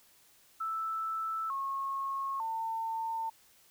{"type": "tone with pitch steps", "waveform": "sine", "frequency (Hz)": [1318.5, 1089.7, 900.6], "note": ["E6", "C#6", "A5"], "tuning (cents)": [0, -30, 40], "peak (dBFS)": -32, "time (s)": [0.6, 3.3], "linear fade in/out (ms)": 10, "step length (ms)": 900, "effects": ["white hiss -63 dBFS RMS until 3.7 s"]}